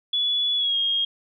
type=tone with pitch glide; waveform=sine; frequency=3416 to 3250 Hz; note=G#7 to G#7; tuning=+48 to -38 cents; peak=-20 dBFS; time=0.13-1.05 s; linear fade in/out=5 ms; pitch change=-86 cents; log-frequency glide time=0.56-0.76 s; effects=none